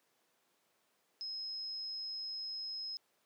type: tone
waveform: sine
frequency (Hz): 5130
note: E8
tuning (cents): -48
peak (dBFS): -39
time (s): 1.21-2.97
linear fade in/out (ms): 0
effects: pink hiss -75 dBFS RMS until 3.25 s + high-pass 300 Hz 12 dB/octave